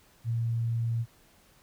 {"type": "tone", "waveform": "sine", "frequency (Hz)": 115.8, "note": "A#2", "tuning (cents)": -11, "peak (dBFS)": -26, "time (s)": [0.24, 1.06], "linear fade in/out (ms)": 50, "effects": ["pink hiss -61 dBFS RMS until 1.62 s"]}